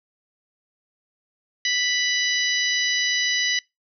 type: harmonic tone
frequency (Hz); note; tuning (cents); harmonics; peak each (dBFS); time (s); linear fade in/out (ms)
987.8; B5; 0; 2 / 3 / 4 / 5 / 6; -24 / -26 / -27 / -28 / -29; 1.65-3.59; 2
effects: noise-tail reverb RT60 0.2 s tail -24 dB re dry